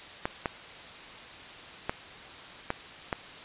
clicks, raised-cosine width 0.5 ms, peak -13 dBFS, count 5, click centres 0.255 / 0.458 / 1.895 / 2.704 / 3.128 s, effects white hiss -45 dBFS RMS until 3.44 s + resampled to 8000 Hz

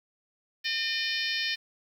harmonic tone with a mistuned harmonic, 606 Hz, D#5, 46 cents flat, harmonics 3 / 4 / 5 / 6 / 7 / 8 / 9, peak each -33 / -34 / -35 / -36 / -36 / -37 / -38 dBFS, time 0.64-1.56 s, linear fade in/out 20 ms, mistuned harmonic 8, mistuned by +22 cents, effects 9-bit

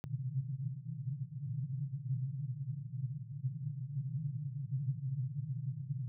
pink band-pass noise, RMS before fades -39 dBFS, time 0.04-6.08 s, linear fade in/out 0 ms, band 120 to 150 Hz, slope 96 dB/octave, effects none

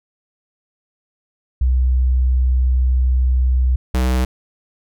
sine / square tone pair in turn, 63.4 / 63.4 Hz, B1 / B1, +46 / +46 cents, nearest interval unison, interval 0 cents, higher neither, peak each -12 / -15 dBFS, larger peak first, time 1.61-3.76 / 3.94-4.25 s, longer first, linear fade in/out 5 ms, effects none

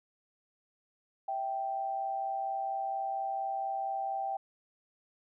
sine tone pair together, 656.7 / 781 Hz, E5 / G5, -7 / -7 cents, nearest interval minor third, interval 300 cents, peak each -40 / -32 dBFS, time 1.28-4.37 s, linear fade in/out 5 ms, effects none

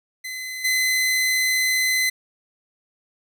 sawtooth tone with level steps, 2035 Hz, C7, 49 cents flat, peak -26 / -15 dBFS, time 0.24-2.1 s, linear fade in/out 10 ms, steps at 0.64 s, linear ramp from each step 10 ms, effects none

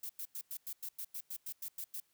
violet noise bursts, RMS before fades -42 dBFS, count 13, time 0.03-2.002 s, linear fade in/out 5 ms, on 64 ms, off 95 ms, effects white hiss -75 dBFS RMS until 2.13 s

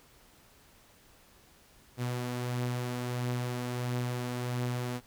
sawtooth beating tone pair, 123 / 124.5 Hz, B2 / B2, -7 / +14 cents, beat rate 1.5 Hz, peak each -28 / -37 dBFS, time 1.97-5.01 s, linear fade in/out 50 ms, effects pink hiss -60 dBFS RMS until 5.06 s

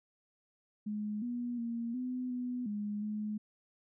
sine tone with pitch steps, 210.3 / 241.9 / 233.1 / 252.1 / 247.8 / 207.5 / 211.8 Hz, G#3 / B3 / A#3 / B3 / B3 / G#3 / G#3, +22 / -36 / 0 / +36 / +6 / -1 / +34 cents, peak -34 dBFS, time 0.86-3.38 s, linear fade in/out 10 ms, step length 360 ms, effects none

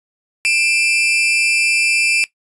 40% pulse tone pair together, 2381 / 2637 Hz, D7 / E7, +23 / 0 cents, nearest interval major second, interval 177 cents, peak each -15 dBFS, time 0.45-2.24 s, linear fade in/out 0 ms, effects noise-tail reverb RT60 0.1 s tail -17 dB re dry + resampled to 24000 Hz

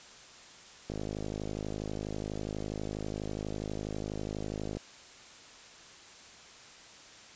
click train, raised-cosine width 2 ms, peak -23 dBFS, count 203, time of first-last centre 0.9-4.77 s, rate 52.2 Hz, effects white hiss -52 dBFS RMS until 7.35 s + resampled to 16000 Hz

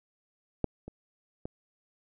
clicks, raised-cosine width 2 ms, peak -13 / -28 / -23 dBFS, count 3, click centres 0.643 / 0.88 / 1.455 s, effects none

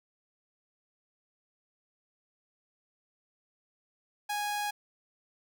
sawtooth tone, 828 Hz, G#5, 5 cents flat, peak -27 dBFS, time 4.29-4.71 s, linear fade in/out 10 ms, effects none

